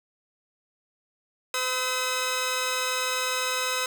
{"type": "tone pair together", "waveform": "10% pulse", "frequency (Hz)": [508.8, 1282], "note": ["C5", "E6"], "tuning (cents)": [-48, -49], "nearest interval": "octave + major third", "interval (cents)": 1599, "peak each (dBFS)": -20, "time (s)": [1.54, 3.86], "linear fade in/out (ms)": 2, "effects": []}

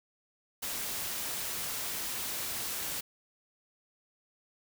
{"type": "noise", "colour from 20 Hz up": "white", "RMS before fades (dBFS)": -36, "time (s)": [0.62, 3.01], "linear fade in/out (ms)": 10, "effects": []}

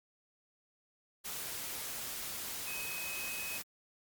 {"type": "tone in noise", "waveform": "sine", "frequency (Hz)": 2537, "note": "D#7", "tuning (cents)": 33, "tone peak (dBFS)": -41, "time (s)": [2.66, 3.59], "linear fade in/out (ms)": 20, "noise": "white", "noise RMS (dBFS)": -41, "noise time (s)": [1.24, 3.63], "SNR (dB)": -3, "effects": ["Opus 48 kbps"]}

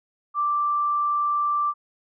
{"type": "tone", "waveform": "sine", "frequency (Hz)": 1174.7, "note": "D6", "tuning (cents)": 0, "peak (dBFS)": -20, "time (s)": [0.34, 1.74], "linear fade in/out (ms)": 50, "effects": []}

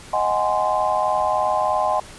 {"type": "chord", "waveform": "sine", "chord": "Ab dominant seventh", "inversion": "second", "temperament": "just", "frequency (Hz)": [623, 747.5, 830.6, 1038.3], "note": ["Eb5", "Gb5", "Ab5", "C6"], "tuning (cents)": [2, 17, 0, -14], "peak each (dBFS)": -23, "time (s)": [0.13, 2], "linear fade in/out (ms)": 5, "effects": ["pink hiss -41 dBFS RMS until 2.18 s", "resampled to 24000 Hz"]}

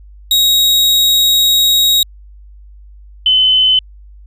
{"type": "tone pair in turn", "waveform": ["40% pulse", "sine"], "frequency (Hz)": [3792, 3038], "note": ["A#7", "F#7"], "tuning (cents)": [29, 45], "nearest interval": "major third", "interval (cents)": 384, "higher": "first", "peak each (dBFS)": -7, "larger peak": "neither", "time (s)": [[0.31, 2.03], [3.26, 3.79]], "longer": "first", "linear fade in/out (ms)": 2, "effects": ["added 50 Hz sine -35 dBFS peak until 4.26 s"]}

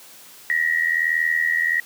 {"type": "tone with amplitude modulation", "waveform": "sine", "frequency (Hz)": 1904, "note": "A#6", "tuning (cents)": 36, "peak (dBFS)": -14, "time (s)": [0.5, 1.8], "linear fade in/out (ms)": 0, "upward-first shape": "sine", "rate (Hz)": 81.3, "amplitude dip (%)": 80, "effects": ["white hiss -45 dBFS RMS until 1.85 s", "high-pass 150 Hz 12 dB/octave"]}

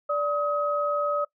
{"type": "tone pair together", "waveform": "sine", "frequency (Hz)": [584, 1267.8], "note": ["D5", "D#6"], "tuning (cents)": [-10, 32], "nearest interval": "octave + minor second", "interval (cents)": 1342, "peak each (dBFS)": [-25, -26], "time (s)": [0.09, 1.25], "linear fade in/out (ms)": 10, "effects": ["noise-tail reverb RT60 0.1 s tail -22 dB re dry"]}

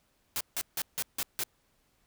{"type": "noise bursts", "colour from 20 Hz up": "white", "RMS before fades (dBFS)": -32, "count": 6, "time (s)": [0.36, 1.436], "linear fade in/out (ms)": 0, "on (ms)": 46, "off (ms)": 160, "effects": ["pink hiss -71 dBFS RMS until 2.06 s"]}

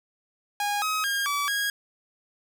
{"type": "tone with pitch steps", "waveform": "sawtooth", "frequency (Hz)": [820, 1269, 1618, 1148, 1641], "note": ["G#5", "D#6", "G#6", "D6", "G#6"], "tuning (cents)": [-22, 34, -46, -40, -21], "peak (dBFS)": -21, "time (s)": [0.6, 1.7], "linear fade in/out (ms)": 2, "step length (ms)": 220, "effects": []}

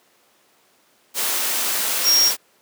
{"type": "tone in noise", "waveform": "sine", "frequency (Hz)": 5590, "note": "F8", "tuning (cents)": 1, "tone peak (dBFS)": -13, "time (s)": [2.03, 2.32], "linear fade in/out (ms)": 50, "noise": "white", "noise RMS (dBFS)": -22, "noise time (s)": [1.14, 2.37], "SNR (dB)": 6, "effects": ["pink hiss -58 dBFS RMS until 2.61 s", "high-pass 300 Hz 12 dB/octave"]}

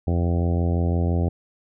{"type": "harmonic tone", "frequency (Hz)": 85.9, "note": "F2", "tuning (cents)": -28, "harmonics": [1, 2, 3, 4, 5, 6, 7, 8, 9], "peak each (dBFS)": [-20, -26, -30, -32, -34, -36, -37, -38, -39], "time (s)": [0.07, 1.29], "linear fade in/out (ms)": 5, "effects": []}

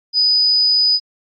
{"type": "tone", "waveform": "sine", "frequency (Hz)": 4978, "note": "D#8", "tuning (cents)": 0, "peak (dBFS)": -11, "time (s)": [0.13, 1], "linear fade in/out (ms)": 50, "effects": ["AAC 48 kbps"]}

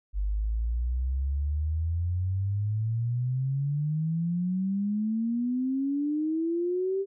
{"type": "exponential sweep", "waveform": "sine", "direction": "up", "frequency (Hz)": [48.52, 396.6], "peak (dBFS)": -25, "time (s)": [0.13, 7.06], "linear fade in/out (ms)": 50, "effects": []}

